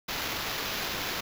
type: noise with sample-and-hold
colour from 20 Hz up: violet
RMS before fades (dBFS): -33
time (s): 0.08-1.21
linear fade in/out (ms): 10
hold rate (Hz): 8820
effects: none